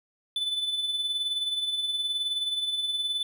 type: tone with tremolo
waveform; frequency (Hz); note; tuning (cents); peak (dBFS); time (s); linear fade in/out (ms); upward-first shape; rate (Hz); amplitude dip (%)
triangle; 3500; A7; -10; -23; 0.36-3.23; 2; sine; 19; 50
effects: none